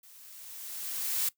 blue noise with level ramp, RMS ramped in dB -55 to -28 dBFS, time 0.03-1.29 s, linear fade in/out 5 ms, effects noise-tail reverb RT60 0.1 s tail -19 dB re dry

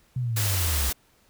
sine linear sweep, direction down, 129.3 to 61.74 Hz, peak -24 dBFS, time 0.16-0.9 s, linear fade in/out 5 ms
white noise, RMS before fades -28 dBFS, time 0.36-0.93 s, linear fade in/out 10 ms
effects pink hiss -62 dBFS RMS until 1.29 s

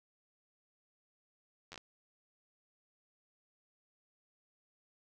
slowing click train, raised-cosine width 0.2 ms, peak -30 dBFS, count 5, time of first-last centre 1.72-1.778 s, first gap 10 ms, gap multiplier 1.25, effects none

